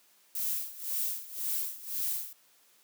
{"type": "noise with tremolo", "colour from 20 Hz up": "violet", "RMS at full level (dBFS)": -31, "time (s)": [0.35, 2.33], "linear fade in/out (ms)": 2, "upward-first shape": "sine", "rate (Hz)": 1.9, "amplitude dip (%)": 85, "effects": ["white hiss -64 dBFS RMS until 2.83 s", "high-pass 200 Hz 12 dB/octave"]}